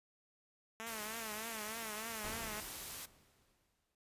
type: tone with vibrato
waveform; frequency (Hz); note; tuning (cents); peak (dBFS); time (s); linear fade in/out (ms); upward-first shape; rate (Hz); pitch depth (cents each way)
5% pulse; 220; A3; 0; -32; 0.8-2.6; 0; triangle; 3.3; 96
type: noise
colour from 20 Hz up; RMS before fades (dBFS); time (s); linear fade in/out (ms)
white; -46; 0.86-3.06; 10
type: noise with exponential decay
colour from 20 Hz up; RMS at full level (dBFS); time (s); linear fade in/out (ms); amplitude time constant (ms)
pink; -45; 2.24-3.95; 2; 370
effects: noise-tail reverb RT60 0.3 s tail -21 dB re dry + resampled to 32000 Hz